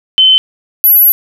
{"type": "tone pair in turn", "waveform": "sine", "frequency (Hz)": [3063, 11692], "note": ["G7", "F#9"], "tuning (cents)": [-41, -22], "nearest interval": "octave + major seventh", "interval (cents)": 2319, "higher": "second", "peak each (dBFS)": -3, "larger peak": "neither", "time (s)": [[0.18, 0.38], [0.84, 1.12]], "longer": "second", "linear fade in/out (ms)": 0, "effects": []}